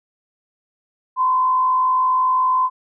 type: tone with frequency modulation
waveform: sine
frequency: 1025 Hz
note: C6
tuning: 36 cents flat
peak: -14 dBFS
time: 1.16-2.7 s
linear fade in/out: 50 ms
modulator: 52.7 Hz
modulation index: 0.37
effects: none